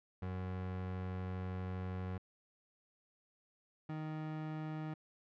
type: tone pair in turn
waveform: 30% pulse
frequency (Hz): 92.5 / 155.57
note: F#2 / D#3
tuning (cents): 0 / 0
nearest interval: major sixth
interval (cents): 900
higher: second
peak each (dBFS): -36 / -37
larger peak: first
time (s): 0.22-2.18 / 3.89-4.94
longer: first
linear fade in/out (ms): 5
effects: low-pass 2000 Hz 12 dB/octave